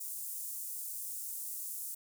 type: high-pass noise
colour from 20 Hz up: pink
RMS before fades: -41 dBFS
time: 0-1.95 s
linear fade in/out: 10 ms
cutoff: 8300 Hz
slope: 24 dB/octave
effects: none